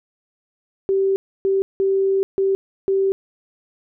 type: tone bursts at uneven times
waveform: sine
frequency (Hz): 387.9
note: G4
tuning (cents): -18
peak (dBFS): -15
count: 5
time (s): 0.89-1.16 / 1.45-1.62 / 1.8-2.23 / 2.38-2.55 / 2.88-3.12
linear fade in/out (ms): 0
effects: none